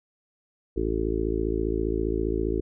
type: harmonic tone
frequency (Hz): 55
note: A1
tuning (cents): 0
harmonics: 1 / 2 / 3 / 4 / 5 / 6 / 7 / 8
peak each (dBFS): -29 / -36 / -39 / -39 / -34 / -30 / -29 / -33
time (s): 0.76-2.61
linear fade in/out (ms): 10
effects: none